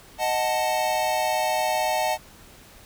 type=chord; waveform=square; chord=D# diminished; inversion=none; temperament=equal; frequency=622.3 / 740 / 880 Hz; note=D#5 / F#5 / A5; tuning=0 / 0 / 0 cents; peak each=-27 dBFS; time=0.18-2.18 s; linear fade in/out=50 ms; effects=pink hiss -49 dBFS RMS until 2.85 s